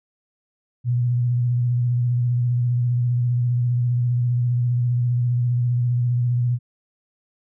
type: tone with vibrato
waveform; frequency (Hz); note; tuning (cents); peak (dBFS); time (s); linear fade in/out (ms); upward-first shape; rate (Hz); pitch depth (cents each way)
sine; 121.9; B2; -22; -17; 0.84-6.59; 50; square; 15; 24
effects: none